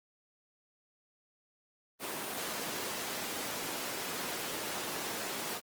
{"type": "high-pass noise", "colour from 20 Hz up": "pink", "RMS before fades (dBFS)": -38, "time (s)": [1.99, 5.61], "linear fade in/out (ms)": 50, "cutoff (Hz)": 270, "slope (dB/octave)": 12, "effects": ["Opus 24 kbps"]}